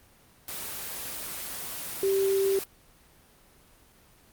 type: tone in noise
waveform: sine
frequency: 389.8 Hz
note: G4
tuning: 10 cents flat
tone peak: -22 dBFS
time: 2.03-2.59 s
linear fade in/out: 2 ms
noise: white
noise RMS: -36 dBFS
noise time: 0.48-2.64 s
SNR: +11 dB
effects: pink hiss -58 dBFS RMS until 4.32 s + Opus 24 kbps